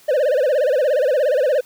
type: tone with vibrato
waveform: triangle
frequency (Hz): 553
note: C#5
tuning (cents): -4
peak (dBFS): -12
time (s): 0.08-1.61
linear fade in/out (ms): 10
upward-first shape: sine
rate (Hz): 17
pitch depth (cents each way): 200
effects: white hiss -50 dBFS RMS until 1.65 s

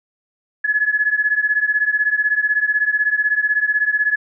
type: beating tone pair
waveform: sine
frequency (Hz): 1696 / 1712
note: G#6 / A6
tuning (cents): +36 / -48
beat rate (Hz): 16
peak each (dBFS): -17 / -19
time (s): 0.64-4.16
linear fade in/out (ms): 10
effects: none

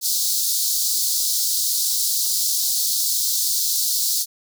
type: high-pass noise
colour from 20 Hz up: pink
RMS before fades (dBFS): -21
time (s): 0.01-4.26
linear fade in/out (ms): 50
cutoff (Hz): 4100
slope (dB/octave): 48
effects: none

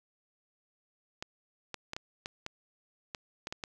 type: clicks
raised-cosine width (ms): 0.2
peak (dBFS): -20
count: 10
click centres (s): 1.225 / 1.743 / 1.934 / 1.965 / 2.259 / 2.464 / 3.148 / 3.471 / 3.525 / 3.638
effects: none

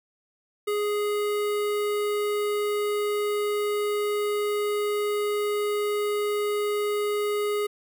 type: tone with notch filter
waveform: square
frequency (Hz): 415.3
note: G#4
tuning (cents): 0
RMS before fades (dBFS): -26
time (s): 0.67-7.67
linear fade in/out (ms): 10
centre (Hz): 5800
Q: 1.6
effects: none

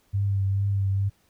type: tone with vibrato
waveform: sine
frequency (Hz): 98.6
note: G2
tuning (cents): +11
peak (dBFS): -21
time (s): 0.13-1.1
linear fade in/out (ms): 20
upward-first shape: triangle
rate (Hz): 2.3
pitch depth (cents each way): 30
effects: pink hiss -65 dBFS RMS until 1.29 s

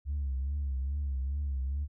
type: tone with vibrato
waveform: sine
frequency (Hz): 68.9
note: C#2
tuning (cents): -10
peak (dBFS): -28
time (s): 0.05-1.88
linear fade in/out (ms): 50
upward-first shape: triangle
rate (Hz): 2.4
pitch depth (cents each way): 110
effects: tanh soft clip ceiling -27 dBFS

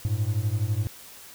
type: beating tone pair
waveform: triangle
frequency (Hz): 100 / 112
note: G2 / A2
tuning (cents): +35 / +31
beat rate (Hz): 12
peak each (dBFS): -24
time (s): 0.05-0.87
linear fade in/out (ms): 0
effects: white hiss -46 dBFS RMS until 1.34 s

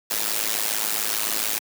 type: noise with amplitude modulation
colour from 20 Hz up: white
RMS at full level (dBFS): -21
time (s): 0.1-1.59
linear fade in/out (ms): 10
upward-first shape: sine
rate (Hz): 107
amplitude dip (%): 90
effects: high-pass 200 Hz 12 dB/octave

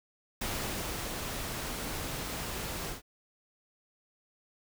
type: noise with ADSR envelope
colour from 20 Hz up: pink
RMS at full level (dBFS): -34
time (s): 0.41-3.02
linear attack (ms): 7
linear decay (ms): 620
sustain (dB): -3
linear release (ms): 130
effects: none

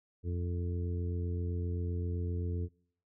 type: harmonic tone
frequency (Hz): 87.7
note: F2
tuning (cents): +8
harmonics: 1 / 2 / 3 / 4 / 5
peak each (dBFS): -32 / -43 / -45 / -46 / -45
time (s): 0.23-2.69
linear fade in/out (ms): 50
effects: noise-tail reverb RT60 0.6 s tail -23 dB re dry

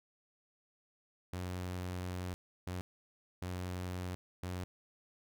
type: tone bursts at uneven times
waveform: sawtooth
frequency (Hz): 90.6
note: F#2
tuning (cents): -36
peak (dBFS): -34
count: 4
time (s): 1.33-2.34 / 2.67-2.81 / 3.42-4.15 / 4.43-4.64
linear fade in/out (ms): 0
effects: none

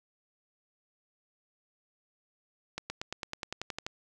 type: accelerating click train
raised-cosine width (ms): 0.2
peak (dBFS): -18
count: 12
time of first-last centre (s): 2.78-3.865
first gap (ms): 120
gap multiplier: 0.96
effects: none

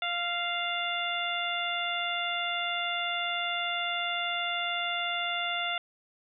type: harmonic tone with a mistuned harmonic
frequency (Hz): 698.5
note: F5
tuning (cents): 0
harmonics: 1 / 2 / 3 / 4 / 5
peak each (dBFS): -35 / -35 / -35 / -35 / -35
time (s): 0.02-5.78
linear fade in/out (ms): 2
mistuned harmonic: 2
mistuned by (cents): -15
effects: none

